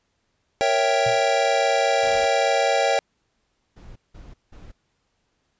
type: chord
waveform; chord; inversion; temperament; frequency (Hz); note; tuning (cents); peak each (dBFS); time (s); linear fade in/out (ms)
square; A# diminished seventh; none; equal; 466.2 / 554.4 / 659.3 / 784; A#4 / C#5 / E5 / G5; 0 / 0 / 0 / 0; -27 / -23 / -25 / -23; 0.61-2.99; 0
type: tone with exponential decay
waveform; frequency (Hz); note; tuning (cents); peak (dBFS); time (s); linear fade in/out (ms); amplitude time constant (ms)
sine; 120; B2; -49; -26; 1.06-1.24; 5; 37
type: noise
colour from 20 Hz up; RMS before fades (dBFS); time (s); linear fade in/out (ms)
pink; -40; 2.02-2.26; 5
type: noise bursts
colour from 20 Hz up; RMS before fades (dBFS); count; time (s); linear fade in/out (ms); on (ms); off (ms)
brown; -42; 3; 3.76-4.72; 10; 200; 180
effects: pink hiss -71 dBFS RMS until 5.59 s + resampled to 16000 Hz